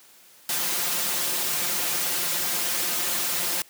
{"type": "noise with comb filter", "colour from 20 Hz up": "white", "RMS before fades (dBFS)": -26, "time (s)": [0.49, 3.62], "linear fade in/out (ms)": 2, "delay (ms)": 5.7, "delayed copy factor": 0.8, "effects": ["white hiss -53 dBFS RMS until 3.69 s", "high-pass 150 Hz 12 dB/octave"]}